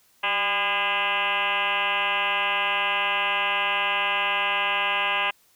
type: tone with frequency modulation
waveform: sine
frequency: 1838 Hz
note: A#6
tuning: 25 cents flat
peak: -21 dBFS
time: 0.23-5.31 s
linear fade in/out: 10 ms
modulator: 207 Hz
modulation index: 5.4
effects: white hiss -61 dBFS RMS until 5.55 s